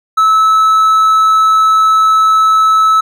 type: tone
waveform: triangle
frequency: 1302 Hz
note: E6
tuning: 22 cents flat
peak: -4 dBFS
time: 0.17-3.01 s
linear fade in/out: 10 ms
effects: none